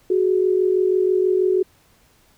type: tone pair together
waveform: sine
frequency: 370 / 416.2 Hz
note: F#4 / G#4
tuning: 0 / +4 cents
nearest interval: major second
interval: 204 cents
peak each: -16 / -21 dBFS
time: 0.1-1.63 s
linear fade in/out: 5 ms
effects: pink hiss -57 dBFS RMS until 2.37 s